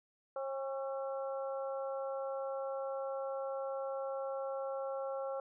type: harmonic tone with a mistuned harmonic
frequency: 270 Hz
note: C#4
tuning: 45 cents flat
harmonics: 2 / 3 / 4 / 5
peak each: -37 / -45 / -49 / -48 dBFS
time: 0.36-5.4 s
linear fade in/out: 2 ms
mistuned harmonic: 4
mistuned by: +39 cents
effects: none